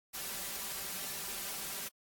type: noise with comb filter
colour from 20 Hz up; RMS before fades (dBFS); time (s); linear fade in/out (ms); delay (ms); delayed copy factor
white; -40; 0.13-1.89; 20; 5.1; +0.55
effects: AAC 64 kbps